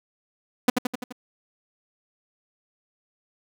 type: tone with echo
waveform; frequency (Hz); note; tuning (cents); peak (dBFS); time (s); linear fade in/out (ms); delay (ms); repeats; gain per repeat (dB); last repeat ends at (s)
sawtooth; 248.8; B3; +13; -10; 0.68-0.7; 5; 85; 5; -4; 1.125
effects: none